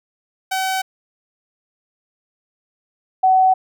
sawtooth / sine tone pair in turn, 760 / 752.6 Hz, F#5 / F#5, +46 / +29 cents, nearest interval unison, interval 17 cents, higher first, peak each -15 / -10 dBFS, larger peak second, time 0.51-0.82 / 3.23-3.54 s, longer neither, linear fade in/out 10 ms, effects none

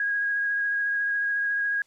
sine tone with vibrato, 1644 Hz, G#6, 18 cents flat, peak -23 dBFS, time 0-1.82 s, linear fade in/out 2 ms, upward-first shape triangle, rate 14 Hz, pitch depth 18 cents each way, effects white hiss -64 dBFS RMS until 1.86 s + low-pass 8000 Hz 12 dB/octave

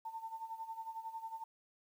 sine tone with tremolo, 898 Hz, A5, 35 cents sharp, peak -39 dBFS, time 0.05-1.44 s, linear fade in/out 5 ms, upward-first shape sine, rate 11 Hz, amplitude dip 75%, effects 11-bit

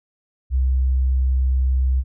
sine tone, 64.8 Hz, C2, 16 cents flat, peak -15 dBFS, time 0.5-2.04 s, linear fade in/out 50 ms, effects none

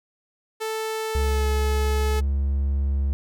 sawtooth tone with pitch glide, 440 to 430.7 Hz, A4 to A4, 0 to -37 cents, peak -22 dBFS, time 0.6-2.21 s, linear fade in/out 20 ms, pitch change -37 cents, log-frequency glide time 1.17-1.46 s
triangle tone, 69.3 Hz, C#2, in tune, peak -18 dBFS, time 1.15-3.13 s, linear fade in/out 0 ms
effects none

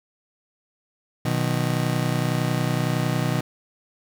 35% pulse chord, B major, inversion none, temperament just, 123.47 / 154.34 / 185.21 Hz, B2 / D#3 / F#3, 0 / -14 / +2 cents, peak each -23 / -23 / -28 dBFS, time 1.25-3.41 s, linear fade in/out 5 ms, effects none

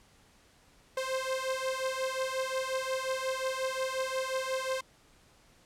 sawtooth beating tone pair, 521 / 526.6 Hz, C5 / C5, -7 / +11 cents, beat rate 5.6 Hz, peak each -30 dBFS, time 0.97-4.81 s, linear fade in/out 5 ms, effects pink hiss -62 dBFS RMS until 5.65 s + low-pass 10000 Hz 12 dB/octave

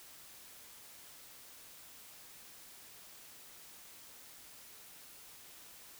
silence, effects white hiss -55 dBFS RMS until 5.99 s

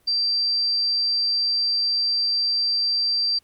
sine tone, 4698 Hz, D8, in tune, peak -19 dBFS, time 0.07-3.39 s, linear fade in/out 10 ms, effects pink hiss -62 dBFS RMS until 3.43 s + Opus 24 kbps

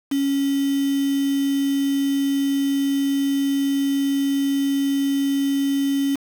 sine tone with quantisation, 277.2 Hz, C#4, in tune, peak -18 dBFS, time 0.11-6.16 s, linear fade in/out 10 ms, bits 5, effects none

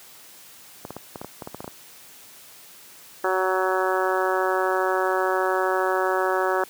clicks, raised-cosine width 1 ms, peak -19 dBFS, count 12, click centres 0.851 / 0.906 / 0.966 / 1.158 / 1.215 / 1.246 / 1.422 / 1.474 / 1.546 / 1.605 / 1.644 / 1.678 s
harmonic tone, 187 Hz, F#3, 19 cents sharp, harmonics 2 / 3 / 4 / 5 / 6 / 7 / 8 / 9, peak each -25 / -27 / -28 / -29 / -30 / -30 / -31 / -32 dBFS, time 3.24-6.64 s, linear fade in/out 2 ms
effects white hiss -47 dBFS RMS until 6.69 s + high-pass 100 Hz 12 dB/octave

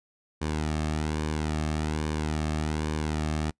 sawtooth tone with flanger, 77 Hz, D#2, 17 cents flat, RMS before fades -29 dBFS, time 0.41-3.51 s, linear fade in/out 10 ms, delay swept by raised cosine 1.5 to 2.06 ms, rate 1.2 Hz, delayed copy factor -0.55, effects noise-tail reverb RT60 0.1 s tail -25 dB re dry + resampled to 22050 Hz

